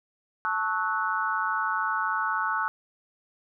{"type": "chord", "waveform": "sine", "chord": "F# minor seventh", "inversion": "first", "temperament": "equal with one note detuned", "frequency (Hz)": [880, 1108.7, 1295.9, 1480], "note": ["A5", "C#6", "E6", "F#6"], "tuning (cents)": [0, 0, -30, 0], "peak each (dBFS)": [-31, -31, -30, -29], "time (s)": [0.45, 2.68], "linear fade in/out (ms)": 0, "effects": []}